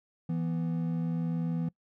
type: tone pair together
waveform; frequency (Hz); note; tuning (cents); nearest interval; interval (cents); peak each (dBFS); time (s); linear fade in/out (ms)
triangle; 166.3 / 246.9; E3 / B3; +16 / 0; perfect fifth; 684; -27 / -34; 0.29-1.69; 5
effects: noise-tail reverb RT60 0.1 s tail -23 dB re dry